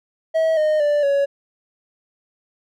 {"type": "tone with pitch steps", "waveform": "triangle", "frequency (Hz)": [644, 614.9, 587.1, 560.6], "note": ["E5", "D#5", "D5", "C#5"], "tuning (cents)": [-41, -21, -1, 19], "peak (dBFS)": -13, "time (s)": [0.34, 1.26], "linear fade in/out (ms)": 20, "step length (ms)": 230, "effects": []}